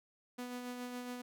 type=tone with tremolo; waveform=sawtooth; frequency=246.9 Hz; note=B3; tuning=in tune; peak=-36 dBFS; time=0.38-1.22 s; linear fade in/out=10 ms; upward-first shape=sine; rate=7.2 Hz; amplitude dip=35%; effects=none